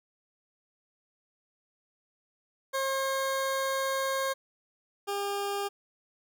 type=tone pair in turn; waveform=20% pulse; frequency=537 / 402.3 Hz; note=C5 / G4; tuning=+45 / +45 cents; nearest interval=perfect fourth; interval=500 cents; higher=first; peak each=-23 / -25 dBFS; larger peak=first; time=2.73-4.34 / 5.07-5.69 s; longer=first; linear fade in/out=20 ms; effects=none